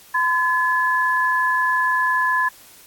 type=tone pair together; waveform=sine; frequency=1016.8 / 1710 Hz; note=C6 / A6; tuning=-50 / -50 cents; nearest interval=major sixth; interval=900 cents; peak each=-19 dBFS; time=0.14-2.49 s; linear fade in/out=10 ms; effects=white hiss -47 dBFS RMS until 2.86 s + AAC 64 kbps